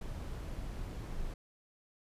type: noise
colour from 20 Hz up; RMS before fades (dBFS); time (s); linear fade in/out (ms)
brown; -40; 0.01-1.34; 5
effects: resampled to 32000 Hz